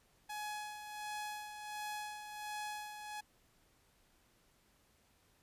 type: tone with tremolo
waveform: sawtooth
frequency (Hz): 842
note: G#5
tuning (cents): +24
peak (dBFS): -36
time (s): 0.29-3.21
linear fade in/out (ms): 10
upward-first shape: sine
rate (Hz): 1.4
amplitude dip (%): 55
effects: pink hiss -71 dBFS RMS until 5.42 s + resampled to 32000 Hz